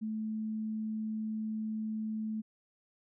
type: tone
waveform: sine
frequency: 217.7 Hz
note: A3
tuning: 18 cents flat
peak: -33 dBFS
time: 0.01-2.42 s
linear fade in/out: 20 ms
effects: none